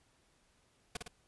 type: noise with echo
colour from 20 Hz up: pink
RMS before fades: -38 dBFS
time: 0.95-0.97 s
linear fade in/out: 5 ms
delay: 55 ms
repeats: 2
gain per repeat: -4 dB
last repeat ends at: 1.08 s
effects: pink hiss -71 dBFS RMS until 1.27 s + resampled to 24000 Hz